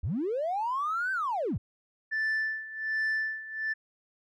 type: linear two-way sweep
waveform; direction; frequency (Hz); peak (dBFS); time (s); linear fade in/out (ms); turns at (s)
triangle; up then down; 58.27 to 1568 to 58.27; -24; 0.03-1.58; 10; 1.12
type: tone with tremolo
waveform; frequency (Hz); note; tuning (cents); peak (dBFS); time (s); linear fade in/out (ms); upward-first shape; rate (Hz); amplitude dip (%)
sine; 1760; A6; 0; -23; 2.11-3.74; 20; sine; 1.3; 85
effects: tanh soft clip ceiling -25 dBFS